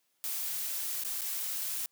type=noise with dropouts; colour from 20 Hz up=blue; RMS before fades=-35 dBFS; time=0.24-1.86 s; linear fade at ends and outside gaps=0 ms; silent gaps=1.036-1.048 / 1.21-1.217 s; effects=white hiss -75 dBFS RMS until 1.91 s + high-pass 150 Hz 12 dB/octave